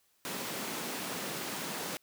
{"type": "high-pass noise", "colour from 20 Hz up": "pink", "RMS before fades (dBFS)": -38, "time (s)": [0.25, 1.97], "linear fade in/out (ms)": 0, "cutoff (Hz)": 170, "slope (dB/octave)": 24, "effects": ["white hiss -71 dBFS RMS until 2.02 s"]}